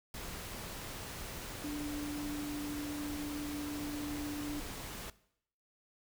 sine tone in noise, 293.7 Hz, D4, in tune, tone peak -37 dBFS, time 1.64-4.6 s, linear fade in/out 2 ms, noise pink, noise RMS -44 dBFS, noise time 0.14-5.1 s, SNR +4 dB, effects noise-tail reverb RT60 0.7 s tail -19 dB re dry

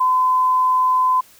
sine tone, 1019 Hz, C6, 46 cents flat, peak -13 dBFS, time 0-1.21 s, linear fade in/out 10 ms, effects white hiss -49 dBFS RMS until 1.39 s

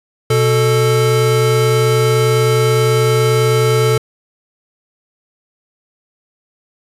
square tone pair together, 123.47 / 440 Hz, B2 / A4, 0 / 0 cents, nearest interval octave + minor seventh, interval 2200 cents, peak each -14 dBFS, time 0.3-3.98 s, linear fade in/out 5 ms, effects resampled to 32000 Hz

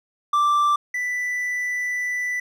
triangle tone pair in turn, 1174.7 / 1981 Hz, D6 / B6, 0 / +5 cents, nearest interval major sixth, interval 905 cents, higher second, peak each -14 / -21 dBFS, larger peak first, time 0.33-0.76 / 0.94-2.4 s, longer second, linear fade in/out 5 ms, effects none

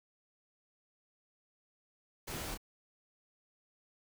pink noise with echo, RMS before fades -42 dBFS, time 2.27-2.55 s, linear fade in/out 10 ms, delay 26 ms, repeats 1, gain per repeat -4 dB, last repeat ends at 2.576 s, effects none

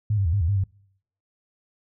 sine tone with pitch steps, 106.2 / 98.3 / 81 / 101.1 / 81.1 / 100.5 / 96.1 Hz, G#2 / G2 / E2 / G#2 / E2 / G2 / G2, +39 / +5 / -30 / -46 / -28 / +44 / -34 cents, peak -19 dBFS, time 0.1-0.639 s, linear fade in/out 5 ms, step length 77 ms, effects noise-tail reverb RT60 0.7 s tail -25 dB re dry

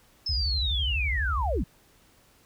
sine linear sweep, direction down, 5274 to 130 Hz, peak -27 dBFS, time 0.26-1.64 s, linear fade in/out 5 ms
sine tone with vibrato, 66.7 Hz, C2, 34 cents sharp, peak -26 dBFS, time 0.29-1.63 s, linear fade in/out 5 ms, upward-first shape square, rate 12 Hz, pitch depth 240 cents each way
effects pink hiss -60 dBFS RMS until 2.45 s

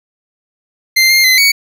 25% pulse tone with pitch steps, 2086 / 2115 / 2044 / 2240 Hz, C7 / C7 / C7 / C#7, -6 / +18 / -41 / +18 cents, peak -3 dBFS, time 0.96-1.52 s, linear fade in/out 10 ms, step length 140 ms, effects none

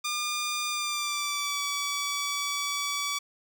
10% pulse tone with pitch glide, 1205 to 1144.6 Hz, D6 to D6, +44 to -45 cents, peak -20 dBFS, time 0.04-3.19 s, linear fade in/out 10 ms, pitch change -89 cents, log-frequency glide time 0.69-1.62 s, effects none

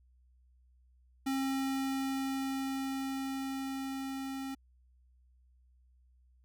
square tone with level ramp, 268.8 Hz, C4, 47 cents sharp, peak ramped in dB -31 to -38 dBFS, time 1.26-4.55 s, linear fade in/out 10 ms, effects added 62 Hz sine -62 dBFS peak until 6.44 s

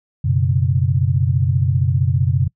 sine chord, F# suspended fourth, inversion none, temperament equal, 92.5 / 123.47 / 138.59 Hz, F#2 / B2 / C#3, 0 / 0 / 0 cents, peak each -18 dBFS, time 0.24-2.48 s, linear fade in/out 10 ms, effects noise-tail reverb RT60 0.1 s tail -24 dB re dry

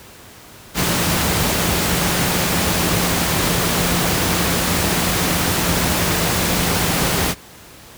sine tone in noise, 174.61 Hz, F3, in tune, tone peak -25 dBFS, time 0.74-7.35 s, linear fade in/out 50 ms, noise pink, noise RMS -18 dBFS, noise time 0.74-7.35 s, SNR -10 dB, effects pink hiss -41 dBFS RMS until 7.97 s + high-pass 60 Hz 12 dB/octave

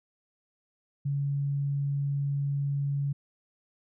sine tone, 141 Hz, C#3, 30 cents sharp, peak -26 dBFS, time 1.05-3.13 s, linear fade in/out 10 ms, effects none

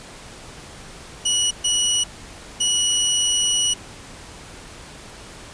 20% pulse tone bursts at uneven times, 2930 Hz, F#7, 18 cents flat, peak -12 dBFS, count 3, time 1.25-1.51 / 1.64-2.04 / 2.6-3.74 s, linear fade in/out 10 ms, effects pink hiss -40 dBFS RMS until 5.53 s + resampled to 22050 Hz

